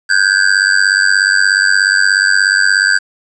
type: tone with amplitude modulation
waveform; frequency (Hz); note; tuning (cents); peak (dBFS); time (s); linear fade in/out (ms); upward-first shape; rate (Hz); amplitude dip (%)
square; 1568; G6; 0; -5; 0.09-2.99; 20; sine; 96.8; 100
effects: resampled to 22050 Hz + 7-bit